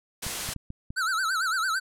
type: noise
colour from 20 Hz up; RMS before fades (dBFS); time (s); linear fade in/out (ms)
white; -31; 0.22-0.54; 10
type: clicks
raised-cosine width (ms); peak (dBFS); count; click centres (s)
5; -24; 5; 0.266 / 0.49 / 0.563 / 0.704 / 0.905
type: tone with vibrato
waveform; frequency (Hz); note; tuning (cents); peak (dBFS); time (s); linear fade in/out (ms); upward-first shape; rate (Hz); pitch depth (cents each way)
square; 1417; F6; +25; -25; 0.96-1.8; 20; sine; 8.9; 170
effects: low-pass 11000 Hz 12 dB/octave